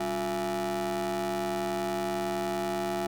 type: ring-modulated tone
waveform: 30% pulse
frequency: 160.2 Hz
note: E3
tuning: 49 cents flat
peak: -23 dBFS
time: 0-3.07 s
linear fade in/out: 5 ms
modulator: 516 Hz
effects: none